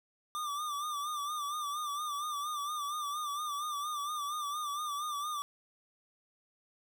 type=tone with vibrato; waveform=square; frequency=1185 Hz; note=D6; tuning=15 cents sharp; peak=-35 dBFS; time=0.35-5.42 s; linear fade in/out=0 ms; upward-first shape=sine; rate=4.3 Hz; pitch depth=67 cents each way; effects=none